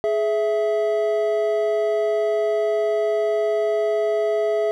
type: tone pair together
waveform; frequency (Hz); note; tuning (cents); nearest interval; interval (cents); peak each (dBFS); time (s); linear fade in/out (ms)
triangle; 421.1 / 659.3; G#4 / E5; +24 / 0; minor sixth; 776; -19; 0.04-4.71; 0
effects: none